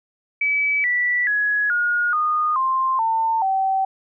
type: tone with pitch steps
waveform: sine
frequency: 2292 / 1961 / 1677.8 / 1435.6 / 1228.3 / 1050.9 / 899.1 / 769.3 Hz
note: D7 / B6 / G#6 / F6 / D#6 / C6 / A5 / G5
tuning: -43 / -13 / +17 / +47 / -23 / +7 / +37 / -33 cents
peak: -17 dBFS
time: 0.41-3.85 s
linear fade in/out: 5 ms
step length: 430 ms
effects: none